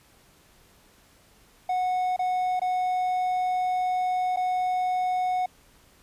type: tone with dropouts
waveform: triangle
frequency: 734 Hz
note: F#5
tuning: 14 cents flat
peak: -21 dBFS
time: 1.69-5.46 s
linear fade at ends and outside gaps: 5 ms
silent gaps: 2.164-2.191 / 2.596-2.616 / 4.362-4.37 s
effects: pink hiss -58 dBFS RMS until 6.02 s + resampled to 32000 Hz